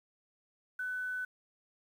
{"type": "tone with quantisation", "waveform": "sine", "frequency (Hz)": 1500, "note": "F#6", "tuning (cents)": 23, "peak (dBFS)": -34, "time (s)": [0.79, 1.25], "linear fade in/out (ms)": 5, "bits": 10, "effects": []}